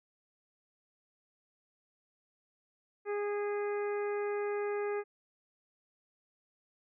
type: harmonic tone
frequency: 411.3 Hz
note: G#4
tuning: 17 cents flat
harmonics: 1 / 2 / 3 / 4 / 5 / 6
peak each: -32 / -43 / -45 / -47 / -48 / -53 dBFS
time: 3.05-5.04 s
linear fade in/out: 50 ms
effects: none